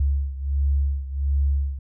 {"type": "beating tone pair", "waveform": "sine", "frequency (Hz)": [69.3, 70.7], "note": ["C#2", "C#2"], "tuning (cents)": [0, 35], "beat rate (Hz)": 1.4, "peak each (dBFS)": [-21, -25], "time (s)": [0, 1.79], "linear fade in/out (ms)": 5, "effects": []}